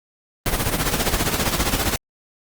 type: noise with tremolo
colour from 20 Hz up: pink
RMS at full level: -18 dBFS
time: 0.46-1.96 s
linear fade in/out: 0 ms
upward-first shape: triangle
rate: 15 Hz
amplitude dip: 75%
effects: Opus 32 kbps